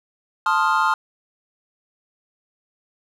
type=chord; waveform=triangle; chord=F dominant seventh; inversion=first; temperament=equal; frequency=880 / 1046.5 / 1244.5 / 1396.9 Hz; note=A5 / C6 / Eb6 / F6; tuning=0 / 0 / 0 / 0 cents; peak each=-20 dBFS; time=0.46-0.94 s; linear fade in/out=2 ms; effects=none